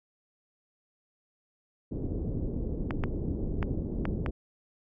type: low-pass noise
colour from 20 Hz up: pink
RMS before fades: -32 dBFS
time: 1.91-4.31 s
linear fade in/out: 10 ms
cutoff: 420 Hz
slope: 24 dB/octave
type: clicks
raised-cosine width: 0.5 ms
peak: -17 dBFS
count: 5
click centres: 2.908 / 3.038 / 3.628 / 4.054 / 4.262 s
effects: none